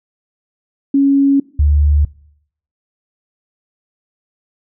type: tone pair in turn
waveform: sine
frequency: 277.2 / 73.42 Hz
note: C#4 / D2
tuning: 0 / 0 cents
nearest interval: octave + major seventh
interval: 2300 cents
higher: first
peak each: -8 dBFS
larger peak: neither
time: 0.94-1.4 / 1.59-2.05 s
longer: neither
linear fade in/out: 5 ms
effects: noise-tail reverb RT60 0.7 s tail -22 dB re dry